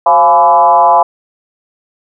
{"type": "tone with frequency modulation", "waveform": "sine", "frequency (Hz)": 847, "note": "G#5", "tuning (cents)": 34, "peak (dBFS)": -4, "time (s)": [0.06, 1.03], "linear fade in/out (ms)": 5, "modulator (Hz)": 157, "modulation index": 1.4, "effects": []}